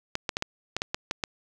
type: clicks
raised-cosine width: 0.2 ms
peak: -10 dBFS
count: 9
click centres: 0.154 / 0.292 / 0.369 / 0.424 / 0.766 / 0.819 / 0.945 / 1.111 / 1.238 s
effects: none